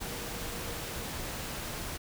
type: tone in noise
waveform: sine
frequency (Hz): 473.5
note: A#4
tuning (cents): +27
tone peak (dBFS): -48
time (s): 0.06-1.05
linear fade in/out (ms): 20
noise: pink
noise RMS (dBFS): -38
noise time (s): 0-1.98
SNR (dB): -13
effects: none